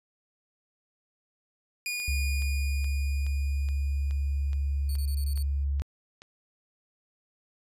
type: tone with exponential decay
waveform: sawtooth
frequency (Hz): 2445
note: D#7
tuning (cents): -31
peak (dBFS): -26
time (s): 1.86-5.64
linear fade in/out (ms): 1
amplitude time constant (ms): 820
type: click train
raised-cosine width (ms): 0.2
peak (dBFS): -30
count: 11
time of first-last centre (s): 2-6.219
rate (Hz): 2.37
type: tone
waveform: sine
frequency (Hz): 70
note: C#2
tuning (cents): +18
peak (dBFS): -25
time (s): 2.08-5.82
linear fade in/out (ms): 0
type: tone bursts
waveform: 5% pulse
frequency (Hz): 4462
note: C#8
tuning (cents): +11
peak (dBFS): -34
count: 6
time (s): 4.89-5.427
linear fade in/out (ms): 2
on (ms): 72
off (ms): 21
effects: resampled to 32000 Hz